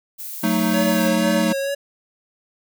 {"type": "noise", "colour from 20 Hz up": "violet", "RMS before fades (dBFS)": -32, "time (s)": [0.18, 1.09], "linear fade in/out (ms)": 20}
{"type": "chord", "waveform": "square", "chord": "D# diminished", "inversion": "first", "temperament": "equal with one note detuned", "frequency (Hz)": [185, 222.7, 311.1], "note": ["F#3", "A3", "D#4"], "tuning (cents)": [0, 21, 0], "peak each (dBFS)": [-23, -21, -24], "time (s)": [0.43, 1.53], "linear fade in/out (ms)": 10}
{"type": "tone with vibrato", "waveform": "square", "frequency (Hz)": 557, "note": "C#5", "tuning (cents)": 8, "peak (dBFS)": -22, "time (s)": [0.73, 1.75], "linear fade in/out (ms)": 10, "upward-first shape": "sine", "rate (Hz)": 2.1, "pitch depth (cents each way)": 33}
{"effects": []}